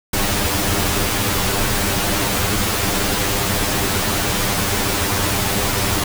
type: noise with comb filter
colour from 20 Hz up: pink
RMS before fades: -19 dBFS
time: 0.13-6.04 s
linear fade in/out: 5 ms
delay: 10 ms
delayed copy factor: +1
effects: none